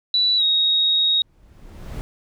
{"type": "tone with pitch glide", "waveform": "sine", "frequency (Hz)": [3951, 3766], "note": ["B7", "A#7"], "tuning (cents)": [0, 17], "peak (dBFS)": -15, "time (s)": [0.14, 1.22], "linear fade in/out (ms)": 2, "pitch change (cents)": -83, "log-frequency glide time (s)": [0.37, 0.43]}
{"type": "noise with exponential growth", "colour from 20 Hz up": "brown", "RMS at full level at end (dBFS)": -28, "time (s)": [1.04, 2.01], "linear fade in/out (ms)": 0, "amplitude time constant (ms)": 210}
{"effects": []}